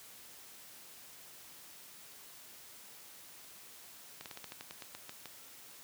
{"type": "slowing click train", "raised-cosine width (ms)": 0.2, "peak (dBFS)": -27, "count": 12, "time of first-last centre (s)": [4.21, 5.257], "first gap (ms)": 48, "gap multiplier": 1.13, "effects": ["white hiss -54 dBFS RMS until 5.83 s", "high-pass 80 Hz 12 dB/octave"]}